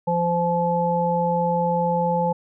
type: harmonic tone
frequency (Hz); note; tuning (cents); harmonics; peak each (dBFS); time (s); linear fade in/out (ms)
172.3; F3; -23; 1 / 3 / 5; -24 / -23 / -22; 0.07-2.33; 10
effects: none